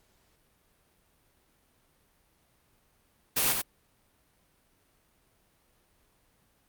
white noise with echo, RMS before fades -26 dBFS, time 3.36-3.53 s, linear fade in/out 10 ms, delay 90 ms, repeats 1, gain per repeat -4 dB, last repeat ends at 3.62 s, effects pink hiss -68 dBFS RMS until 6.68 s + Opus 48 kbps

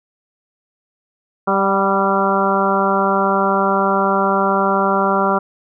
harmonic tone with a mistuned harmonic, 196 Hz, G3, in tune, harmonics 1 / 2 / 3 / 4 / 5 / 6 / 7, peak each -21 / -21 / -21 / -21 / -21 / -21 / -21 dBFS, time 1.47-5.39 s, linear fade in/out 10 ms, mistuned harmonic 4, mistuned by -25 cents, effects none

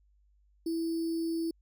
sine tone with sample-and-hold, 329.6 Hz, E4, in tune, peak -29 dBFS, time 0.66-1.51 s, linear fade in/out 5 ms, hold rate 4900 Hz, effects added 50 Hz sine -63 dBFS peak until 1.61 s

